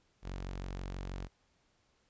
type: tone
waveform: sawtooth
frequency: 46.25 Hz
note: F#1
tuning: in tune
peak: -35 dBFS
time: 0.22-1.29 s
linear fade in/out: 50 ms
effects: pink hiss -73 dBFS RMS until 2.09 s + resampled to 16000 Hz